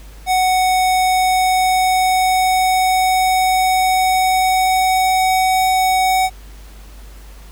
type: tone with pitch glide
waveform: square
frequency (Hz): 743 to 749.9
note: F#5 to F#5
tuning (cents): +7 to +23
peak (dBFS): -13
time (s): 0.26-6.3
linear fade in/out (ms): 50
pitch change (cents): +16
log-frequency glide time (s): 0.87-5.33
effects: added 50 Hz sine -35 dBFS peak until 7.51 s + pink hiss -45 dBFS RMS until 7.51 s